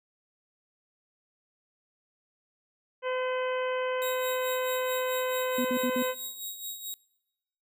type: harmonic tone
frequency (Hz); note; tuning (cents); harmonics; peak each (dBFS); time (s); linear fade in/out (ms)
510; C5; -44; 1 / 2 / 3 / 4 / 5 / 6; -29 / -35 / -39 / -41 / -43 / -45; 3.02-6.15; 50
type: tone with tremolo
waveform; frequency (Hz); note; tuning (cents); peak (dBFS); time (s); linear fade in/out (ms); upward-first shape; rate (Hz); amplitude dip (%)
5% pulse; 3798; A#7; +32; -26; 4.02-6.94; 0; sine; 4.6; 60
type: tone bursts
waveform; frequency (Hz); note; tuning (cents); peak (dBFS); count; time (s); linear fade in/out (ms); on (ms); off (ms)
sine; 246.9; B3; 0; -27; 4; 5.58-6.026; 5; 68; 58
effects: noise-tail reverb RT60 0.9 s tail -23 dB re dry